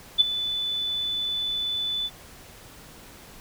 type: tone with ADSR envelope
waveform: sine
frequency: 3492 Hz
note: A7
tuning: 14 cents flat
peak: -11 dBFS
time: 0.18-2.1 s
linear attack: 26 ms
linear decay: 16 ms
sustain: -14 dB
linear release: 45 ms
effects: pink hiss -47 dBFS RMS until 3.4 s